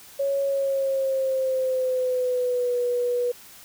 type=tone with pitch glide; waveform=sine; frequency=554 to 487.9 Hz; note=C#5 to B4; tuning=-1 to -21 cents; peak=-21 dBFS; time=0.19-3.32 s; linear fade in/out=10 ms; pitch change=-220 cents; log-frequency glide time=0.43-2.79 s; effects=white hiss -47 dBFS RMS until 3.64 s